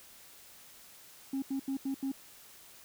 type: tone bursts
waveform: sine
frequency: 270.5 Hz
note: C#4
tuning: 42 cents flat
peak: -29 dBFS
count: 5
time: 1.33-2.118 s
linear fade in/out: 5 ms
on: 92 ms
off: 82 ms
effects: tanh soft clip ceiling -29 dBFS + white hiss -55 dBFS RMS until 2.84 s